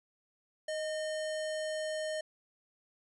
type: tone with sample-and-hold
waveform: sine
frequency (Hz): 622.3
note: D#5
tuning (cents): 0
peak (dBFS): -33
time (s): 0.68-2.21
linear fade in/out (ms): 5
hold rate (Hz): 2450
effects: resampled to 24000 Hz